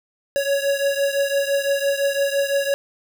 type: beating tone pair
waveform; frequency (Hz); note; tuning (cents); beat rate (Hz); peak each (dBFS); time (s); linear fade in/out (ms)
square; 556 / 561.9; C#5 / C#5; +5 / +23; 5.9; -21 / -24; 0.36-2.74; 0
effects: none